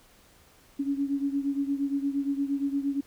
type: beating tone pair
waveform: sine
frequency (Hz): 277.4 / 286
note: C#4 / D4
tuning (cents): +1 / -46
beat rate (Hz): 8.6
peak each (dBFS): -27 / -31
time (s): 0.79-3.01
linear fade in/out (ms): 10
effects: pink hiss -58 dBFS RMS until 3.06 s